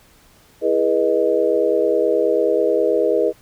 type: chord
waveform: sine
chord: E major seventh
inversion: none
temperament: equal with one note detuned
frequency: 329.6 / 415.3 / 484.6 / 622.3 Hz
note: E4 / G#4 / B4 / D#5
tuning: 0 / 0 / -33 / 0 cents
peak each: -23 / -19 / -18 / -21 dBFS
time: 0.61-3.33 s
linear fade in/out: 50 ms
effects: pink hiss -52 dBFS RMS until 3.41 s